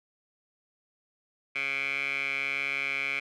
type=tone with band-pass filter; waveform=15% pulse; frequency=138.59 Hz; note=C#3; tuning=in tune; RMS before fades=-31 dBFS; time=1.55-3.2 s; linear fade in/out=10 ms; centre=2300 Hz; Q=8.4; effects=none